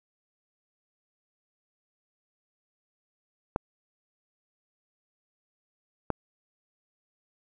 clicks, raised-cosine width 1 ms, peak -12 dBFS, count 2, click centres 3.561 / 6.103 s, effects none

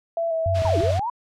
sine tone with vibrato, 659.3 Hz, E5, in tune, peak -21 dBFS, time 0.17-0.91 s, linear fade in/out 2 ms, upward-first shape square, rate 3.6 Hz, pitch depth 24 cents each way
sine tone bursts, 92.5 Hz, F#2, in tune, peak -21 dBFS, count 3, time 0.46-0.994 s, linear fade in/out 0 ms, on 160 ms, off 27 ms
white noise, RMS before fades -31 dBFS, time 0.54-1 s, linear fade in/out 20 ms
sine linear two-way sweep, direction down then up, 1005 to 293.7 to 1005 Hz, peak -23 dBFS, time 0.65-1.1 s, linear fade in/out 5 ms, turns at 0.78 s
effects low-pass 4000 Hz 12 dB/octave

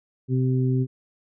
harmonic tone, 128.9 Hz, C3, 26 cents flat, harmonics 1 / 2 / 3, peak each -20 / -26 / -30 dBFS, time 0.28-0.87 s, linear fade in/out 50 ms, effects none

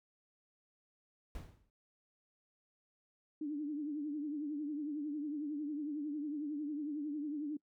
brown noise with exponential decay, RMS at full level -41 dBFS, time 1.35-1.7 s, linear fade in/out 1 ms, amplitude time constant 76 ms
sine tone with vibrato, 296.3 Hz, D4, 15 cents sharp, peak -36 dBFS, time 3.41-7.57 s, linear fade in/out 5 ms, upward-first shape triangle, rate 11 Hz, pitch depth 100 cents each way
effects noise-tail reverb RT60 0.1 s tail -24 dB re dry

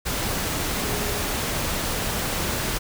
sine tone in noise, 415.3 Hz, G#4, in tune, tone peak -33 dBFS, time 0.84-1.23 s, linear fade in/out 20 ms, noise pink, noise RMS -26 dBFS, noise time 0.05-2.79 s, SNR -10 dB, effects none

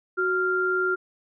sine tone pair together, 370 / 1391.3 Hz, F#4 / F6, 0 / -7 cents, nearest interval octave + major seventh, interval 2293 cents, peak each -25 / -23 dBFS, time 0.17-0.96 s, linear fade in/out 20 ms, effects none

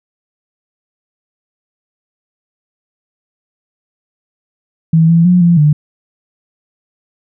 sine tone with pitch steps, 162.4 / 167.2 / 179.2 / 171.6 / 149.4 Hz, E3 / E3 / F3 / F3 / D3, -26 / +25 / +45 / -30 / +30 cents, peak -5 dBFS, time 4.93-5.73 s, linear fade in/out 5 ms, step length 160 ms, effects none

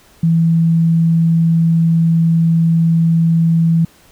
sine tone, 165.1 Hz, E3, 3 cents sharp, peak -9 dBFS, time 0.23-3.85 s, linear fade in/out 5 ms, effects pink hiss -48 dBFS RMS until 4.11 s

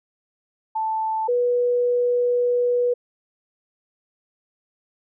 sine tone pair in turn, 880 / 487.9 Hz, A5 / B4, 0 / -21 cents, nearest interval minor seventh, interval 1021 cents, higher first, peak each -21 / -17 dBFS, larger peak second, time 0.75-1.28 / 1.28-2.94 s, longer second, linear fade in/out 10 ms, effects none

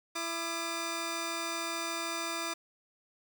10% pulse tone pair together, 333.5 / 1200 Hz, E4 / D6, +20 / +37 cents, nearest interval octave + minor seventh, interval 2217 cents, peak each -28 dBFS, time 0.15-2.54 s, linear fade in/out 10 ms, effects none

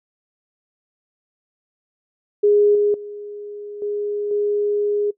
sine tone with level steps, 413.1 Hz, G#4, 9 cents flat, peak -11 / -14 / -30 / -21 / -17 dBFS, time 2.43-5.11 s, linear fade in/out 10 ms, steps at 2.75 / 2.94 / 3.82 / 4.31 s, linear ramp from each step 2 ms, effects noise-tail reverb RT60 0.1 s tail -20 dB re dry

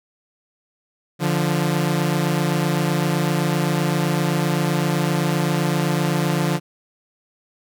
sawtooth tone pair together, 146.83 / 174.61 Hz, D3 / F3, 0 / 0 cents, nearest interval minor third, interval 300 cents, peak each -17 dBFS, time 1.19-6.6 s, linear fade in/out 50 ms, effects none

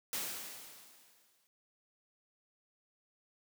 white noise with exponential decay, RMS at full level -36 dBFS, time 0.13-1.47 s, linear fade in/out 0 ms, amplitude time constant 290 ms, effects high-pass 150 Hz 12 dB/octave

